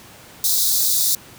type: high-pass noise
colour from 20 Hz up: white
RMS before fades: -18 dBFS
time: 0.44-1.15 s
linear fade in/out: 2 ms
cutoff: 3600 Hz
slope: 96 dB/octave
effects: pink hiss -43 dBFS RMS until 1.38 s + high-pass 80 Hz 12 dB/octave